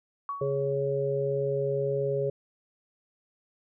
sine tone with exponential decay, 1124 Hz, C#6, 24 cents sharp, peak -28 dBFS, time 0.29-0.73 s, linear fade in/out 1 ms, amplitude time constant 94 ms
harmonic tone, 138.6 Hz, C#3, in tune, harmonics 1 / 3 / 4, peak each -32 / -28 / -30 dBFS, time 0.41-2.3 s, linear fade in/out 5 ms
effects none

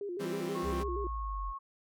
sine tone with vibrato, 377.5 Hz, F#4, 35 cents sharp, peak -35 dBFS, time 0.01-1.07 s, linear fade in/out 2 ms, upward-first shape square, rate 6.3 Hz, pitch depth 120 cents each way
sawtooth chord, C major, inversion first, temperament equal, 164.81 / 196 / 261.6 Hz, E3 / G3 / C4, 0 / 0 / 0 cents, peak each -37 dBFS, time 0.19-0.84 s, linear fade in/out 20 ms
sine tone, 1093 Hz, C#6, 25 cents flat, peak -38 dBFS, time 0.54-1.59 s, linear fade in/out 20 ms
sine linear sweep, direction down, 70.7 to 43.59 Hz, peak -35 dBFS, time 0.62-1.54 s, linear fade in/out 50 ms
effects none

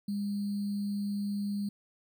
sine tone with sample-and-hold, 202.7 Hz, G#3, 42 cents flat, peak -30 dBFS, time 0.08-1.69 s, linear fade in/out 5 ms, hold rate 4410 Hz, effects none

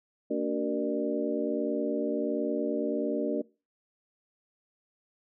sine tone cluster, 227.2 / 288.6 / 377.5 / 467.3 / 597 Hz, A#3 / D4 / F#4 / A#4 / D5, -44 / -30 / +35 / +4 / +28 cents, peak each -34 / -31 / -34 / -33 / -34 dBFS, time 0.3-3.42 s, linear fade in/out 10 ms, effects noise-tail reverb RT60 0.3 s tail -22 dB re dry

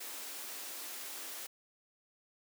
white high-pass noise, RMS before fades -44 dBFS, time 0-1.47 s, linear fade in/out 10 ms, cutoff 240 Hz, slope 48 dB/octave, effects none

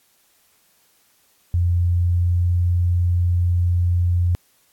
sine tone with pitch glide, 87.31 to 87.97 Hz, F2 to F2, 0 to +13 cents, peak -15 dBFS, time 1.54-4.35 s, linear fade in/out 0 ms, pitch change +13 cents, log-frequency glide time 1.66-2.51 s, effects white hiss -60 dBFS RMS until 4.72 s + AAC 64 kbps

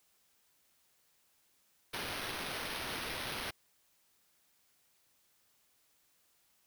blue noise with sample-and-hold, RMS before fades -40 dBFS, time 1.93-3.51 s, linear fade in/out 10 ms, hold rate 7350 Hz, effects white hiss -72 dBFS RMS until 6.66 s

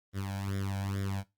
sawtooth tone with flanger, 98 Hz, G2, in tune, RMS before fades -34 dBFS, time 0.13-1.24 s, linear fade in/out 50 ms, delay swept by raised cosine 0.56 to 1.29 ms, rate 2.3 Hz, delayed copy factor +0.95, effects noise-tail reverb RT60 0.2 s tail -17 dB re dry + Opus 32 kbps

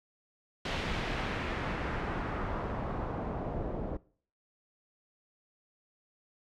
pink noise with low-pass filter sweep, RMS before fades -35 dBFS, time 0.65-3.97 s, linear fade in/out 5 ms, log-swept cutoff 3500 to 560 Hz, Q 1.1, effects noise-tail reverb RT60 0.5 s tail -22 dB re dry

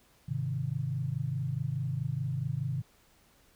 sine chord, Ab major, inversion none, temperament equal, 103.83 / 130.81 / 155.56 Hz, Ab2 / C3 / Eb3, 0 / 0 / 0 cents, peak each -38 / -32 / -35 dBFS, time 0.28-2.82 s, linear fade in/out 10 ms, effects pink hiss -64 dBFS RMS until 3.55 s

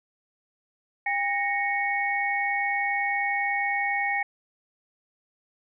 sine tone cluster, 803 / 1867 / 2215 Hz, G5 / A#6 / C#7, +41 / +2 / -2 cents, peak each -28 dBFS, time 1.06-4.23 s, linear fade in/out 5 ms, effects none

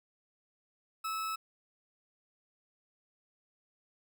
40% pulse tone, 1300 Hz, E6, 24 cents flat, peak -33 dBFS, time 1.04-1.36 s, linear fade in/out 10 ms, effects none

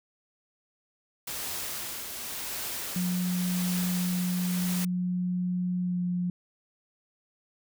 white noise with tremolo, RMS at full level -34 dBFS, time 1.27-4.85 s, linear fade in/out 5 ms, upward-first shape triangle, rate 0.9 Hz, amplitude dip 40%
sine tone with pitch glide, 180 to 178.04 Hz, F#3 to F3, -47 to +34 cents, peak -26 dBFS, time 2.96-6.3 s, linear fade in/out 2 ms, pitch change -19 cents, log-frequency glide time 5.82-5.99 s
effects none

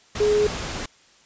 sine tone in noise, 419.5 Hz, G#4, 17 cents sharp, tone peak -16 dBFS, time 0.2-0.47 s, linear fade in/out 5 ms, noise pink, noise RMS -30 dBFS, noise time 0.15-0.86 s, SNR +11 dB, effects white hiss -55 dBFS RMS until 1.25 s + resampled to 16000 Hz

